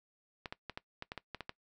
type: clicks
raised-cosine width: 0.3 ms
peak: -24 dBFS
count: 10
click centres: 0.458 / 0.525 / 0.697 / 0.775 / 1.024 / 1.119 / 1.177 / 1.347 / 1.407 / 1.494 s
effects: noise-tail reverb RT60 0.1 s tail -20 dB re dry